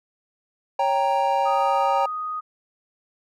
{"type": "chord", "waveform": "triangle", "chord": "G diminished", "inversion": "second", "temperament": "equal with one note detuned", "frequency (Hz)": [554.4, 789, 932.3], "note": ["Db5", "G5", "Bb5"], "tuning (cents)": [0, 11, 0], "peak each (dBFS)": [-23, -20, -21], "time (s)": [0.79, 2.06], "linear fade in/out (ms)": 5}
{"type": "tone", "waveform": "sine", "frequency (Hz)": 1245, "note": "D#6", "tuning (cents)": 1, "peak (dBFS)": -26, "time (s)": [1.45, 2.41], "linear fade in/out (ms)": 20}
{"effects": []}